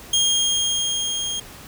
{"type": "tone with level ramp", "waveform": "25% pulse", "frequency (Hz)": 3236, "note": "G#7", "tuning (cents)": -46, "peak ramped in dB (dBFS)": [-12, -21], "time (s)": [0.13, 1.4], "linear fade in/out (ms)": 5, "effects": ["pink hiss -41 dBFS RMS until 1.67 s"]}